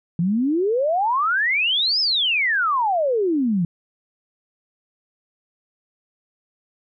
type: exponential two-way sweep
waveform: sine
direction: up then down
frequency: 162.9 to 5310 to 162.9 Hz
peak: -17 dBFS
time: 0.19-3.65 s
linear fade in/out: 2 ms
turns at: 2 s
effects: none